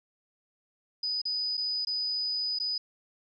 sine tone with dropouts, 4978 Hz, D#8, in tune, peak -28 dBFS, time 1.03-2.78 s, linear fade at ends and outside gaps 5 ms, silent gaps 1.217-1.253 / 1.571-1.576 / 1.85-1.87 / 2.588-2.599 s, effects none

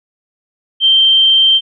sine tone, 3138 Hz, G7, 1 cent sharp, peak -6 dBFS, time 0.8-1.61 s, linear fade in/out 50 ms, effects none

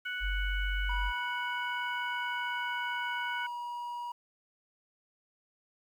harmonic tone, 740 Hz, F#5, in tune, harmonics 2 / 3 / 4, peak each -35 / -41 / -42 dBFS, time 0.05-3.47 s, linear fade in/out 10 ms
sine tone, 47.54 Hz, F#1, 48 cents sharp, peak -30 dBFS, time 0.2-1.13 s, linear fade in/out 50 ms
triangle tone with pitch glide, 973 to 960.7 Hz, B5 to B5, -26 to -48 cents, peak -34 dBFS, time 0.89-4.12 s, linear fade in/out 5 ms, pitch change -22 cents, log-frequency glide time 1.74-3.58 s
effects 10-bit

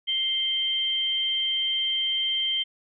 sine tone pair together, 2100 / 3141 Hz, C7 / G7, +6 / +3 cents, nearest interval perfect fifth, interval 697 cents, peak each -35 / -23 dBFS, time 0.07-2.64 s, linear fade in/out 20 ms, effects none

